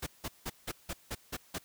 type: noise bursts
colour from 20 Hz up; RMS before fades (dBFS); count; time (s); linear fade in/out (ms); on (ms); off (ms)
pink; -37; 8; 0.02-1.586; 10; 47; 170
effects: white hiss -62 dBFS RMS until 1.64 s